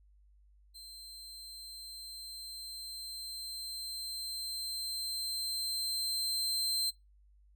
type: tone with level ramp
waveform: sawtooth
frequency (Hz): 4120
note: C8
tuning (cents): -28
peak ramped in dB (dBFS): -45 to -27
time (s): 0.74-6.91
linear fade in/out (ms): 20
effects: noise-tail reverb RT60 0.2 s tail -22 dB re dry + added 50 Hz sine -60 dBFS peak until 7.55 s